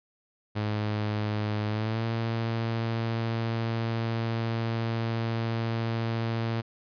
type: tone with pitch glide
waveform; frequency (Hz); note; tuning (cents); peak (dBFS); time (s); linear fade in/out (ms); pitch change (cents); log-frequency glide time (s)
sawtooth; 106 to 114.27; G#2 to A#2; +36 to -34; -23; 0.55-6.62; 20; +130; 1.68-2.04
effects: resampled to 11025 Hz